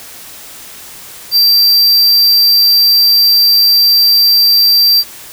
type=tone; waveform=square; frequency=4699 Hz; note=D8; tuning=in tune; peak=-6 dBFS; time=1.31-5.04 s; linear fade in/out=50 ms; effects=white hiss -32 dBFS RMS until 5.32 s